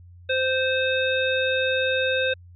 harmonic tone with a mistuned harmonic, 520 Hz, C5, 11 cents flat, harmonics 1 / 3 / 5 / 7, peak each -23 / -26 / -28 / -29 dBFS, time 0.29-2.34 s, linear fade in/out 10 ms, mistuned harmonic 7, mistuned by +27 cents, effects added 88 Hz sine -44 dBFS peak until 2.55 s

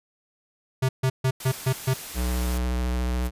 square tone bursts, 130.81 Hz, C3, in tune, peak -20 dBFS, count 6, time 0.82-1.94 s, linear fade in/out 10 ms, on 70 ms, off 140 ms
white noise, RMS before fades -37 dBFS, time 1.4-2.58 s, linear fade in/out 5 ms
square tone with vibrato, 61.74 Hz, B1, in tune, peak -24 dBFS, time 2.14-3.31 s, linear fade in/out 50 ms, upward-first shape triangle, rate 14 Hz, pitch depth 28 cents each way
violet noise with exponential growth, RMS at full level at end -36 dBFS, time 3.15-3.27 s, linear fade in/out 0 ms, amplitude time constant 25 ms
effects resampled to 32000 Hz

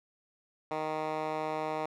10% pulse tone with band-pass filter, 155.56 Hz, D#3, in tune, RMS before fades -34 dBFS, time 0.71-1.86 s, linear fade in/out 2 ms, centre 870 Hz, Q 0.88, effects none

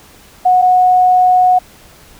sine tone pair in turn, 732 / 732 Hz, F#5 / F#5, -19 / -19 cents, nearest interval unison, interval 0 cents, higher neither, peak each -6 dBFS, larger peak neither, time 0.45-0.62 / 0.62-1.59 s, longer second, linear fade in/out 10 ms, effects pink hiss -42 dBFS RMS until 2.19 s

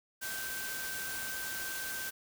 sine tone in noise, 1552 Hz, G6, 18 cents flat, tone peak -40 dBFS, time 0.21-2.11 s, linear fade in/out 20 ms, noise white, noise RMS -40 dBFS, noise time 0.21-2.11 s, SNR -3 dB, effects none

